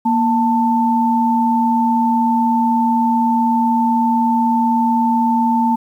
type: tone pair together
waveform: sine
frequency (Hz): 235.4 / 888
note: A#3 / A5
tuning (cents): +17 / +16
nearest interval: octave + major seventh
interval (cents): 2299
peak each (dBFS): -15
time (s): 0.05-5.76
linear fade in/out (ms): 10
effects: 8-bit